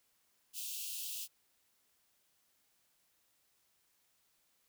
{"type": "high-pass noise", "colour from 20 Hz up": "white", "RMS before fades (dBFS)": -42, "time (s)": [0.53, 1.28], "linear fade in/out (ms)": 50, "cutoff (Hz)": 2600, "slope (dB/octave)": 96, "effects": ["white hiss -75 dBFS RMS until 4.68 s"]}